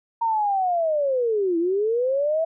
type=linear two-way sweep; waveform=sine; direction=down then up; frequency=932.3 to 326.6 to 661 Hz; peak=-19 dBFS; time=0.21-2.45 s; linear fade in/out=10 ms; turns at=1.58 s; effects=none

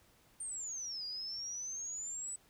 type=exponential two-way sweep; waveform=sine; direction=down then up; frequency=8980 to 4818 to 8030 Hz; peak=-39 dBFS; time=0.4-2.36 s; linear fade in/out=5 ms; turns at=1.05 s; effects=pink hiss -67 dBFS RMS until 2.49 s

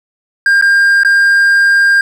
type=tone with dropouts; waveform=triangle; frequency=1603 Hz; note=G6; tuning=38 cents sharp; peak=-4 dBFS; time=0.46-2.01 s; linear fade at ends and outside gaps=2 ms; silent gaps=0.613-0.623 / 1.034-1.048 s; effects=none

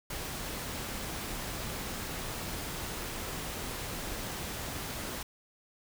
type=noise; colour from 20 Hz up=pink; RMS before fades=-38 dBFS; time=0.1-5.23 s; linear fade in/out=5 ms; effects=none

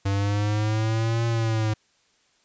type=linear two-way sweep; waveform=square; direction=up then down; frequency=98 to 116.54 to 107.3 Hz; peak=-22 dBFS; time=0.05-1.74 s; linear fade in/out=10 ms; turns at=1.26 s; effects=white hiss -64 dBFS RMS until 2.44 s + resampled to 16000 Hz

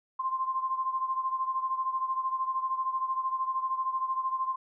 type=beating tone pair; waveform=sine; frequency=1046.5 / 1059.5 Hz; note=C6 / C6; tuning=0 / +21 cents; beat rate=13 Hz; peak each=-29 / -34 dBFS; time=0.19-4.56 s; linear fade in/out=10 ms; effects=none

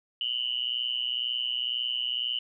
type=tone with amplitude modulation; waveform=sine; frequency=2960 Hz; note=F#7; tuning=in tune; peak=-23 dBFS; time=0.21-2.39 s; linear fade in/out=2 ms; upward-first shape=sine; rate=122 Hz; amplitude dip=100%; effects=none

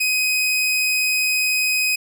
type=tone; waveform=sawtooth; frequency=2513 Hz; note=D#7; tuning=17 cents sharp; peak=-14 dBFS; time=0-1.96 s; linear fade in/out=10 ms; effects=none

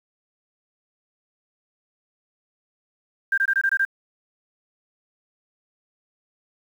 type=tone bursts; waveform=sine; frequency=1587 Hz; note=G6; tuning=21 cents sharp; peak=-17 dBFS; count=7; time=3.32-3.851 s; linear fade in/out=5 ms; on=57 ms; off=22 ms; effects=8-bit

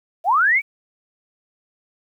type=linear sweep; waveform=sine; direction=up; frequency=625 to 2349 Hz; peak=-13 dBFS; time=0.24-0.62 s; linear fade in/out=50 ms; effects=9-bit

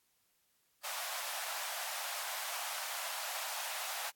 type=high-pass noise; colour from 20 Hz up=pink; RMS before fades=-40 dBFS; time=0.83-4.11 s; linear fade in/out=20 ms; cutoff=630 Hz; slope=48 dB/octave; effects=white hiss -75 dBFS RMS until 4.15 s + AAC 64 kbps

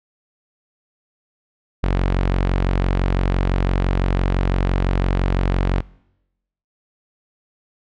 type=tone; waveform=sawtooth; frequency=45.92 Hz; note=F#1; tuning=12 cents flat; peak=-12 dBFS; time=1.83-5.81 s; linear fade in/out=10 ms; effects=noise-tail reverb RT60 0.9 s tail -23 dB re dry + low-pass 3000 Hz 12 dB/octave

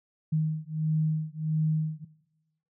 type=beating tone pair; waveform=sine; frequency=155.56 / 157.06 Hz; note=D#3 / D#3; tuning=0 / +17 cents; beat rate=1.5 Hz; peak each=-28 dBFS; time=0.32-2.05 s; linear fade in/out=10 ms; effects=noise-tail reverb RT60 1.0 s tail -20 dB re dry

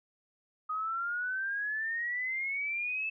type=exponential sweep; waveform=sine; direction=up; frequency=1244.5 to 2637 Hz; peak=-31 dBFS; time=0.69-3.1 s; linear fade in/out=10 ms; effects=none

